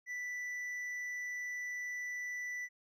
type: tone with hard clipping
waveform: triangle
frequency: 1975.5 Hz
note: B6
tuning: in tune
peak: -39 dBFS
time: 0.06-2.69 s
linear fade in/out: 50 ms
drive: 7 dB
effects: none